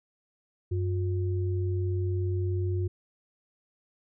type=tone pair together; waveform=sine; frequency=94.85 / 358.1 Hz; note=F#2 / F4; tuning=+43 / +43 cents; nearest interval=octave + major seventh; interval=2300 cents; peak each=-26 / -34 dBFS; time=0.71-2.88 s; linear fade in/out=10 ms; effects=none